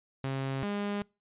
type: tone pair in turn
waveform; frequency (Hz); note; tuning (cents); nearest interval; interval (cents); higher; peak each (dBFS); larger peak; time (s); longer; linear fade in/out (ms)
sawtooth; 134.7 / 203.8; C#3 / G#3; -49 / -32; perfect fifth; 717; second; -27; neither; 0.24-0.63 / 0.63-1.02; neither; 0
effects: noise-tail reverb RT60 0.3 s tail -26 dB re dry + resampled to 8000 Hz